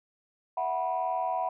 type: chord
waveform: sine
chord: E suspended second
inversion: none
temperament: equal with one note detuned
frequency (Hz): 659.3 / 740 / 978.1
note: E5 / F#5 / B5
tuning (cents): 0 / 0 / -17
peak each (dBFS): -33 / -29 / -31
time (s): 0.57-1.49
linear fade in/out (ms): 5
effects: tanh soft clip ceiling -20 dBFS